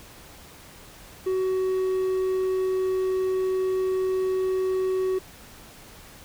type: tone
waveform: triangle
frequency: 375.1 Hz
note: F#4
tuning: 24 cents sharp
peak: -20 dBFS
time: 1.26-5.19 s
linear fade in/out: 10 ms
effects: pink hiss -47 dBFS RMS until 6.24 s